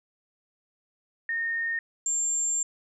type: tone pair in turn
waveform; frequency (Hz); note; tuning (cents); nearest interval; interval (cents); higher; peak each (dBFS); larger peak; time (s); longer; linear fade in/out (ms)
sine; 1838 / 7352; A#6 / A#8; -25 / -25; 2 octaves; 2400; second; -26 / -24; second; 1.29-1.79 / 2.06-2.63; second; 2
effects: none